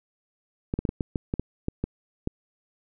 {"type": "clicks", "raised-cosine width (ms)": 3, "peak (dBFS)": -13, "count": 11, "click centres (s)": [0.739, 0.79, 0.852, 0.891, 1.008, 1.158, 1.339, 1.396, 1.684, 1.84, 2.274], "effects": []}